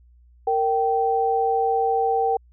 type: tone pair together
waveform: sine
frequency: 461.4 / 776 Hz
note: A#4 / G5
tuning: -18 / -18 cents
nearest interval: major sixth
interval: 900 cents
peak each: -22 / -20 dBFS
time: 0.47-2.37 s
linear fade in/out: 5 ms
effects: added 60 Hz sine -50 dBFS peak until 2.52 s